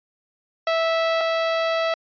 sawtooth tone pair in turn, 656 / 656 Hz, E5 / E5, -9 / -9 cents, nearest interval unison, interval 0 cents, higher neither, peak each -15 / -16 dBFS, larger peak first, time 0.67-1.21 / 1.21-1.94 s, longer second, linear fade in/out 2 ms, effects resampled to 11025 Hz

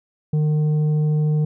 triangle tone with tanh clipping, 152.2 Hz, D#3, 38 cents flat, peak -17 dBFS, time 0.33-1.45 s, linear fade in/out 5 ms, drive 10 dB, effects none

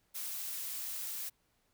blue noise, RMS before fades -40 dBFS, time 0.14-1.3 s, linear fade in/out 20 ms, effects pink hiss -75 dBFS RMS until 1.73 s

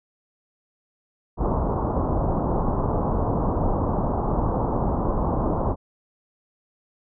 pink low-pass noise, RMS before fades -23 dBFS, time 1.37-5.76 s, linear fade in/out 50 ms, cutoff 1100 Hz, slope 48 dB/octave, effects none

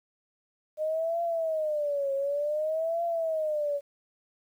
sine tone with vibrato, 611 Hz, D#5, 32 cents flat, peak -26 dBFS, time 0.77-3.81 s, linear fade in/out 50 ms, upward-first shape triangle, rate 0.55 Hz, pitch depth 200 cents each way, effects 10-bit

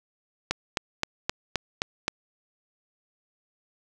click train, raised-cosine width 0.2 ms, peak -7 dBFS, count 7, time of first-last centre 0.51-2.081 s, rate 3.82 Hz, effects none

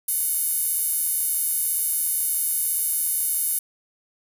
sawtooth tone with high-pass filter, 737 Hz, F#5, 7 cents flat, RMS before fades -24 dBFS, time 0.08-3.59 s, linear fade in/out 5 ms, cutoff 11000 Hz, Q 3.1, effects none

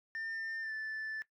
sine tone with pitch glide, 1801 to 1754.8 Hz, A6 to A6, +40 to -5 cents, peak -35 dBFS, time 0.15-1.22 s, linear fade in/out 0 ms, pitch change -45 cents, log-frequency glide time 0.61-0.72 s, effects noise-tail reverb RT60 0.1 s tail -18 dB re dry + tanh soft clip ceiling -36 dBFS

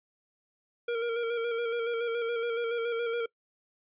square tone with vibrato, 466.2 Hz, A#4, in tune, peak -29 dBFS, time 0.88-3.26 s, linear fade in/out 5 ms, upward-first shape square, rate 7.1 Hz, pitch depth 30 cents each way, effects noise-tail reverb RT60 0.1 s tail -23 dB re dry + resampled to 8000 Hz

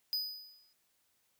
square tone with exponential decay, 4978 Hz, D#8, in tune, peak -30 dBFS, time 0.13-0.73 s, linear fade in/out 0 ms, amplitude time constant 130 ms, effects white hiss -75 dBFS RMS until 1.39 s

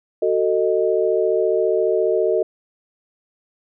sine chord, D# diminished, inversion first, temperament just, 373.4 / 448 / 622.3 Hz, F#4 / A4 / D#5, +16 / +31 / 0 cents, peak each -20 / -19 / -21 dBFS, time 0.22-2.43 s, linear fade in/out 5 ms, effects none

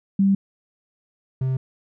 sine / triangle tone pair in turn, 196 / 130.81 Hz, G3 / C3, 0 / 0 cents, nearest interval perfect fifth, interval 700 cents, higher first, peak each -14 / -18 dBFS, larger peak first, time 0.19-0.35 / 1.41-1.57 s, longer neither, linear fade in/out 5 ms, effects none

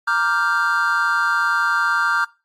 triangle chord, G minor seventh, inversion first, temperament equal, 932.3 / 1174.7 / 1396.9 / 1568 Hz, Bb5 / D6 / F6 / G6, 0 / 0 / 0 / 0 cents, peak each -24 / -21 / -18 / -20 dBFS, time 0.07-2.25 s, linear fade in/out 10 ms, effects noise-tail reverb RT60 0.3 s tail -22 dB re dry + AAC 64 kbps

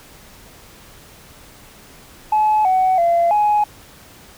sine tone with pitch steps, 856 / 749 / 684 / 837 Hz, A5 / F#5 / F5 / G#5, -48 / +21 / -36 / +13 cents, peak -11 dBFS, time 2.32-3.64 s, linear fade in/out 5 ms, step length 330 ms, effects tanh soft clip ceiling -9 dBFS + pink hiss -44 dBFS RMS until 4.37 s

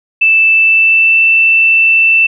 sine tone with pitch glide, 2643 to 2664 Hz, E7 to E7, +4 to +18 cents, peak -5 dBFS, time 0.21-2.27 s, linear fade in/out 10 ms, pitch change +14 cents, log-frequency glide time 0.51-1.22 s, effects none

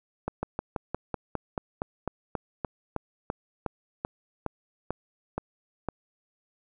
slowing click train, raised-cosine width 1 ms, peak -15 dBFS, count 20, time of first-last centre 0.28-5.887 s, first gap 150 ms, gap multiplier 1.07, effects none

